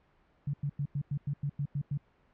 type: tone bursts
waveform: sine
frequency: 142.6 Hz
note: C#3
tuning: 49 cents sharp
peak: -29 dBFS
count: 10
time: 0.47-1.976 s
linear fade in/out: 5 ms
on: 66 ms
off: 94 ms
effects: pink hiss -67 dBFS RMS until 2.33 s + low-pass 2000 Hz 12 dB/octave